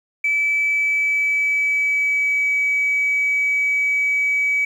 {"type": "tone with pitch glide", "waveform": "sine", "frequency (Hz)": [2306, 2280], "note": ["D7", "C#7"], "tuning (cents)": [-32, 48], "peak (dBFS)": -15, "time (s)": [0.24, 4.65], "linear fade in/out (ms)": 5, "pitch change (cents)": -20, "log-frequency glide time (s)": [0.51, 2.55], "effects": ["tanh soft clip ceiling -12 dBFS", "8-bit"]}